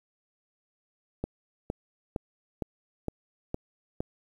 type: click train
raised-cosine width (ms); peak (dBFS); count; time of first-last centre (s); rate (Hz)
2; -17; 7; 1.24-4.005; 2.17
effects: 9-bit